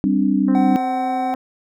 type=chord; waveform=sine; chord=G suspended fourth; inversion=none; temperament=equal; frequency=196 / 261.6 / 293.7 Hz; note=G3 / C4 / D4; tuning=0 / 0 / 0 cents; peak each=-18 / -19 / -19 dBFS; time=0.04-0.76 s; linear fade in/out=0 ms
type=harmonic tone; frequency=261.6 Hz; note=C4; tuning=in tune; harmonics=1 / 2 / 3 / 4 / 5 / 6 / 7; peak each=-24 / -31 / -39 / -37 / -41 / -43 / -46 dBFS; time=0.48-1.35 s; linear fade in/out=2 ms
type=tone; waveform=triangle; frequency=754 Hz; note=F#5; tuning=32 cents sharp; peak=-18 dBFS; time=0.55-1.34 s; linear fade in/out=0 ms
effects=none